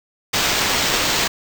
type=noise with sample-and-hold; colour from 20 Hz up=white; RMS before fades=-19 dBFS; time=0.33-1.28 s; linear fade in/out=10 ms; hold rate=11025 Hz; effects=none